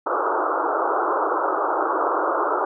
white band-pass noise, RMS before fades -22 dBFS, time 0.06-2.65 s, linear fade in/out 5 ms, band 310 to 1400 Hz, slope 96 dB/octave, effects none

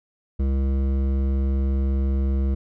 triangle tone with hard clipping, 67.3 Hz, C2, 49 cents sharp, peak -21 dBFS, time 0.39-2.55 s, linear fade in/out 10 ms, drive 16 dB, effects none

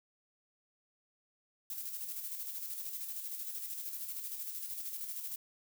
violet noise with tremolo, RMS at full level -40 dBFS, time 1.7-5.36 s, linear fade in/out 2 ms, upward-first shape square, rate 13 Hz, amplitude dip 40%, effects none

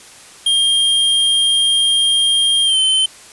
square tone with pitch glide, 3213 to 3079 Hz, G7 to G7, +42 to -32 cents, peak -12 dBFS, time 0.46-3.06 s, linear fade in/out 5 ms, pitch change -74 cents, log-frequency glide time 2.64-2.78 s, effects white hiss -40 dBFS RMS until 3.32 s + resampled to 24000 Hz

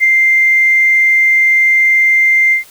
sine tone with ADSR envelope, 2093 Hz, C7, in tune, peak -4 dBFS, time 0-2.64 s, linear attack 36 ms, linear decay 11 ms, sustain -2 dB, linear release 120 ms, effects tanh soft clip ceiling 0 dBFS + white hiss -41 dBFS RMS until 2.7 s

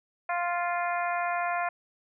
harmonic tone, 349.2 Hz, F4, in tune, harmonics 2 / 3 / 4 / 5 / 6 / 7, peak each -29 / -33 / -35 / -37 / -39 / -40 dBFS, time 0.29-1.69 s, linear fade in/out 5 ms, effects none

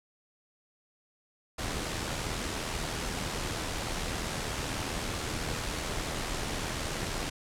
pink noise with amplitude modulation, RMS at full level -32 dBFS, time 1.58-7.3 s, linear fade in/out 10 ms, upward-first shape sine, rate 80.4 Hz, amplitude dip 40%, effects low-pass 9000 Hz 12 dB/octave

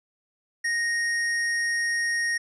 square tone, 1864.7 Hz, A#6, in tune, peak -24 dBFS, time 0.64-2.38 s, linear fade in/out 10 ms, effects resampled to 22050 Hz

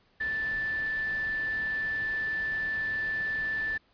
sine tone in noise, 1760 Hz, A6, in tune, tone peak -28 dBFS, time 0.2-3.78 s, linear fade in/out 10 ms, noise pink, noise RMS -45 dBFS, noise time 0.2-3.78 s, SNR +14 dB, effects pink hiss -66 dBFS RMS until 3.93 s + resampled to 11025 Hz

